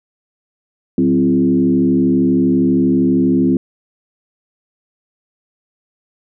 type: tone with frequency modulation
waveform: sine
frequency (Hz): 261.6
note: C4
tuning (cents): 0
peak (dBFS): -10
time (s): 0.98-3.57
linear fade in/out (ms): 2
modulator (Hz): 72.6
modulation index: 1.1
effects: none